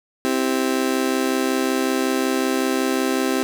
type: chord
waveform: 35% pulse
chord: C major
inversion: none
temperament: just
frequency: 261.6 / 327 / 392.4 Hz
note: C4 / E4 / G4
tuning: 0 / -14 / +2 cents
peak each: -20 / -24 / -22 dBFS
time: 0.25-3.43 s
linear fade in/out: 0 ms
effects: none